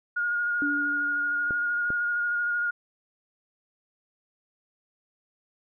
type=tone with vibrato; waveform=sine; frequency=1430 Hz; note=F6; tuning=41 cents sharp; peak=-24 dBFS; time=0.16-2.71 s; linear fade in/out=10 ms; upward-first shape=square; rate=13 Hz; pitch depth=14 cents each way
type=tone with exponential decay; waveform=sine; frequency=290 Hz; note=D4; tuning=22 cents flat; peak=-26 dBFS; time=0.62-1.96 s; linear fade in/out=1 ms; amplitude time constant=290 ms
type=clicks; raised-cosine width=2 ms; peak=-22 dBFS; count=2; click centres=1.508 / 1.904 s
effects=none